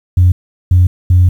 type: tone bursts at uneven times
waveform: sine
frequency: 90 Hz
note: F#2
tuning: 47 cents flat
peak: -3 dBFS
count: 3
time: 0.17-0.32 / 0.71-0.87 / 1.1-1.29 s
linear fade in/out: 5 ms
effects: tanh soft clip ceiling -1 dBFS + 7-bit